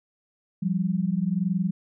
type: tone pair together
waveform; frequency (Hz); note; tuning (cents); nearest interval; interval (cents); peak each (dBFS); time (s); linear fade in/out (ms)
sine; 173.29 / 194.5; F3 / G3; -13 / -13; major second; 200; -25; 0.62-1.71; 10
effects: none